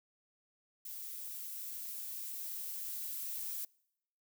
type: noise with level ramp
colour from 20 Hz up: violet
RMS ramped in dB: -45 to -40 dBFS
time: 0.85-3.65 s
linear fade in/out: 5 ms
effects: noise-tail reverb RT60 0.8 s tail -26 dB re dry